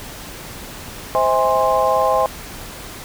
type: tone cluster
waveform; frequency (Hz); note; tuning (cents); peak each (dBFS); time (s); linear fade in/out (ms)
sine; 521 / 643 / 819 / 1049; C5 / E5 / G#5 / C6; -7 / -43 / -24 / +4; -19; 1.15-2.26; 0
effects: pink hiss -34 dBFS RMS until 3.04 s